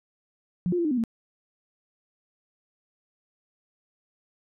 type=tone with pitch steps; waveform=sine; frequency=177.9 / 354.7 / 340.9 / 304.3 / 251.1 / 228.2 Hz; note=F3 / F4 / F4 / D#4 / B3 / A#3; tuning=+32 / +27 / -42 / -38 / +29 / -37 cents; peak=-22 dBFS; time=0.66-1.038 s; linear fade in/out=0 ms; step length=63 ms; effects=none